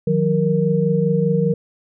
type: tone cluster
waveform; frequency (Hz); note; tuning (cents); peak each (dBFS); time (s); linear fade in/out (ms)
sine; 157.3 / 182.3 / 466.5; D#3 / F#3 / A#4; +19 / -25 / +1; -19; 0.07-1.54; 5
effects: none